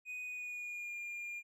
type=tone with pitch glide; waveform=triangle; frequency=2489 to 2407 Hz; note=D#7 to D7; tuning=0 to +42 cents; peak=-39 dBFS; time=0.05-1.43 s; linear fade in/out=50 ms; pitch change=-58 cents; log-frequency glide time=0.23-0.97 s; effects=none